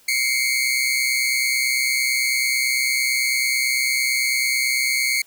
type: tone pair together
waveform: sawtooth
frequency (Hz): 2116 / 2245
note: C7 / C#7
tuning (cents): +19 / +21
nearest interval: minor second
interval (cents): 102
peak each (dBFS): -18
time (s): 0.08-5.22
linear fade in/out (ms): 5
effects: white hiss -54 dBFS RMS until 5.26 s